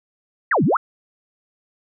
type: exponential two-way sweep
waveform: sine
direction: down then up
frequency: 2093 to 130 to 1506 Hz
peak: -14 dBFS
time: 0.51-0.77 s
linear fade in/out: 5 ms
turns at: 0.64 s
effects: none